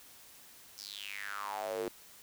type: tone with high-pass filter sweep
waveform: square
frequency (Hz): 50.6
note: G#1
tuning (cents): -44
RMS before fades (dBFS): -40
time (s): 0.78-1.88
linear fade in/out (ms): 0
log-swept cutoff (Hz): 5400 to 370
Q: 6.6
effects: white hiss -56 dBFS RMS until 2.22 s